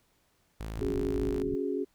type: tone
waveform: sawtooth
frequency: 54.4 Hz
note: A1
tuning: 19 cents flat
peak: -32 dBFS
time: 0.6-1.43 s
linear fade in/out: 5 ms
type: low-pass noise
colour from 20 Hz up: pink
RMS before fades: -39 dBFS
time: 0.77-1.55 s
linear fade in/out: 0 ms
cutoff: 300 Hz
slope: 96 dB/octave
type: chord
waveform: sine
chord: C# suspended fourth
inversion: none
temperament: equal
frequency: 277.2 / 370 / 415.3 Hz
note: C#4 / F#4 / G#4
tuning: 0 / 0 / 0 cents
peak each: -33 dBFS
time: 0.8-1.85 s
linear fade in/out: 20 ms
effects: pink hiss -70 dBFS RMS until 1.94 s